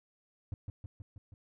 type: tone with echo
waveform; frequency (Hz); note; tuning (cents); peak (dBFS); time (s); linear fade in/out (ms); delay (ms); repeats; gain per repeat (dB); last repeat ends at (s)
triangle; 100; G2; +35; -32; 0.52-0.54; 0; 160; 5; -3; 1.34
effects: none